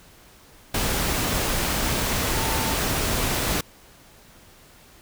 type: tone in noise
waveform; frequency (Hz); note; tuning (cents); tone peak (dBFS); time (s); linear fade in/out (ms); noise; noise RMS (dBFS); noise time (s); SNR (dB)
sine; 894; A5; +27; -31; 2.35-2.73; 5; pink; -24; 0.74-3.61; -10
effects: pink hiss -51 dBFS RMS until 5.01 s